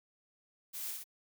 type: noise with echo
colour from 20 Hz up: blue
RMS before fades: -42 dBFS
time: 0.73-0.92 s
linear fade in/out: 20 ms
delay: 61 ms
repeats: 2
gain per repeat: -2 dB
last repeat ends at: 1.042 s
effects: none